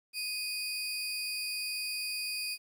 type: tone pair together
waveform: 30% pulse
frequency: 2489 / 4699 Hz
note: D#7 / D8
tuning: 0 / 0 cents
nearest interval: major seventh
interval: 1100 cents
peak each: -34 / -34 dBFS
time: 0.13-2.58 s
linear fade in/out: 50 ms
effects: 11-bit